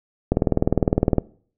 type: click train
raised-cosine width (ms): 2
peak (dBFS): -3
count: 18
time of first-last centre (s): 0.32-1.183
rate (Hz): 19.7
effects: noise-tail reverb RT60 0.5 s tail -21 dB re dry